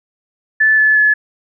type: tone with pitch steps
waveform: sine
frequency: 1745 / 1728.9 / 1713 Hz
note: A6 / A6 / A6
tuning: -15 / -31 / -47 cents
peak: -8 dBFS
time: 0.6-1.14 s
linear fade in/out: 10 ms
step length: 180 ms
effects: none